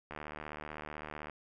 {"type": "click train", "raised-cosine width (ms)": 0.5, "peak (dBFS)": -27, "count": 91, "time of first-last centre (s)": [0.11, 1.297], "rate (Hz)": 75.8, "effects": []}